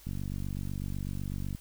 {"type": "click train", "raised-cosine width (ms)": 5, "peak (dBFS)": -24, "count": 72, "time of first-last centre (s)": [0.07, 1.549], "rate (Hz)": 48, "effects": ["added 50 Hz sine -57 dBFS peak until 1.6 s", "white hiss -56 dBFS RMS until 1.6 s"]}